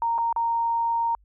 sine tone with dropouts, 927 Hz, A#5, 10 cents flat, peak -21 dBFS, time 0.02-1.15 s, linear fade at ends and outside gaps 1 ms, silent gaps 0.181-0.185 / 0.327-0.362 s, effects added 50 Hz sine -55 dBFS peak until 1.24 s

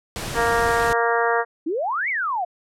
pink noise, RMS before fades -29 dBFS, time 0.16-0.93 s, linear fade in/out 0 ms
harmonic tone, 233.1 Hz, A#3, in tune, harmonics 2 / 3 / 4 / 5 / 6 / 7 / 8, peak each -22 / -24 / -25 / -26 / -27 / -27 / -28 dBFS, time 0.34-1.45 s, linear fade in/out 50 ms
sine exponential two-way sweep, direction up then down, 293.7 to 2298 to 673 Hz, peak -21 dBFS, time 1.66-2.45 s, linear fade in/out 10 ms, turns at 2.09 s
effects low-pass 11000 Hz 12 dB/octave

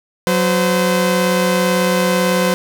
sawtooth tone pair together, 183.69 / 513 Hz, F#3 / C5, -12 / -34 cents, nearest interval octave + tritone, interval 1778 cents, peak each -12 dBFS, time 0.27-2.54 s, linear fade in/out 0 ms, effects none

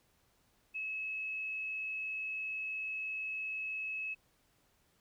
sine tone, 2583 Hz, E7, 36 cents flat, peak -36 dBFS, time 0.74-4.15 s, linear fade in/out 20 ms, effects pink hiss -72 dBFS RMS until 5 s

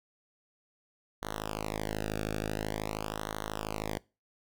sawtooth tone with flanger, 52.9 Hz, G#1, 33 cents sharp, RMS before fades -36 dBFS, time 1.22-3.98 s, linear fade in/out 5 ms, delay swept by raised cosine 0.4 to 0.99 ms, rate 0.47 Hz, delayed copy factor -0.95, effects noise-tail reverb RT60 0.3 s tail -23 dB re dry

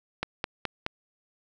click train, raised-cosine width 0.3 ms, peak -12 dBFS, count 4, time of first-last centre 0.23-0.864 s, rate 4.73 Hz, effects none

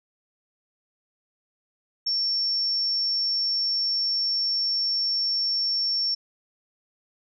sine tone, 5450 Hz, F8, 43 cents flat, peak -22 dBFS, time 2.06-6.15 s, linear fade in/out 10 ms, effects none

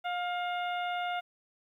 harmonic tone with a mistuned harmonic, 711 Hz, F5, 31 cents sharp, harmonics 1 / 2 / 3 / 4 / 5, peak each -32 / -38 / -42 / -44 / -46 dBFS, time 0.04-1.21 s, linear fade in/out 20 ms, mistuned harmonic 2, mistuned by -20 cents, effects 11-bit

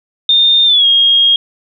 sine tone with pitch glide, 3634 to 3256 Hz, A#7 to G#7, -45 to -35 cents, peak -6 dBFS, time 0.29-1.36 s, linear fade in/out 2 ms, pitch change -190 cents, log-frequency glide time 0.65-0.86 s, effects none

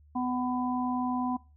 harmonic tone, 250.2 Hz, B3, 23 cents sharp, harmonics 1 / 3 / 4, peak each -29 / -34 / -35 dBFS, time 0.15-1.37 s, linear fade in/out 10 ms, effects noise-tail reverb RT60 0.3 s tail -21 dB re dry + added 74 Hz sine -55 dBFS peak until 1.56 s

